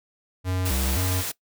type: tone with vibrato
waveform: square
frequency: 78.1 Hz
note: D#2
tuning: 7 cents sharp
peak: -24 dBFS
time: 0.44-1.24 s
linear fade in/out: 50 ms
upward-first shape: square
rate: 1.9 Hz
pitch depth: 290 cents each way
type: noise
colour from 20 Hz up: white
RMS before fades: -30 dBFS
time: 0.65-1.32 s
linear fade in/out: 10 ms
effects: noise-tail reverb RT60 0.1 s tail -20 dB re dry

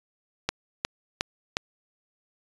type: click train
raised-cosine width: 0.2 ms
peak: -7 dBFS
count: 4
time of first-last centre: 0.49-1.569 s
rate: 2.78 Hz
effects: resampled to 22050 Hz

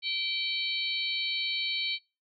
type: harmonic tone with a mistuned harmonic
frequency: 776 Hz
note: G5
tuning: 18 cents flat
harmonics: 3 / 4 / 5 / 6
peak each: -34 / -34 / -34 / -34 dBFS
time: 0.02-1.99 s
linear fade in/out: 50 ms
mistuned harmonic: 6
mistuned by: -97 cents
effects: noise-tail reverb RT60 0.3 s tail -25 dB re dry

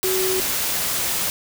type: tone in noise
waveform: sine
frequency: 375.1 Hz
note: F#4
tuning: 24 cents sharp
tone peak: -21 dBFS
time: 0.04-0.4 s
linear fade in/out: 0 ms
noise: white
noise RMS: -23 dBFS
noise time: 0.03-1.3 s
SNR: -1 dB
effects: none

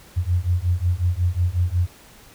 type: beating tone pair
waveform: sine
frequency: 86 / 91.5 Hz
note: F2 / F#2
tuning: -26 / -19 cents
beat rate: 5.5 Hz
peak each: -21 dBFS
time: 0.16-1.87 s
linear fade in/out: 20 ms
effects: pink hiss -48 dBFS RMS until 2.34 s

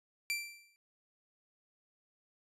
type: tone with exponential decay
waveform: sawtooth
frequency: 2349 Hz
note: D7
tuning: in tune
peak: -27 dBFS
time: 0.3-0.76 s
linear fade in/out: 0 ms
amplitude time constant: 98 ms
effects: resampled to 32000 Hz

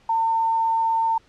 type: tone with quantisation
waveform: sine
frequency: 904 Hz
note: A5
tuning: 47 cents sharp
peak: -18 dBFS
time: 0.09-1.18 s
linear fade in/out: 5 ms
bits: 8
effects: pink hiss -57 dBFS RMS until 1.28 s + low-pass 5000 Hz 12 dB/octave

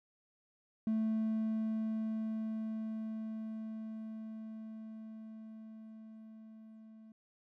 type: tone with level ramp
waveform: triangle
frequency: 220 Hz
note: A3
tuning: in tune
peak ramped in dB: -27 to -51 dBFS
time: 0.87-7.12 s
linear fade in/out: 2 ms
effects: tanh soft clip ceiling -24 dBFS

